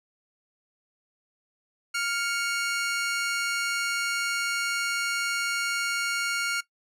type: tone pair together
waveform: sawtooth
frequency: 1400 / 2222 Hz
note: F6 / C#7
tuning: +4 / +4 cents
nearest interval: minor sixth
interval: 800 cents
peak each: -24 / -27 dBFS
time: 1.94-6.61 s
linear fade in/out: 10 ms
effects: noise-tail reverb RT60 0.1 s tail -18 dB re dry + low-pass 11000 Hz 12 dB/octave